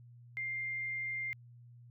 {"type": "tone", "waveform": "sine", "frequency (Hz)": 2104, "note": "C7", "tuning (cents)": 9, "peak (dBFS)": -35, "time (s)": [0.37, 1.33], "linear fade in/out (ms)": 0, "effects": ["added 120 Hz sine -53 dBFS peak until 1.9 s"]}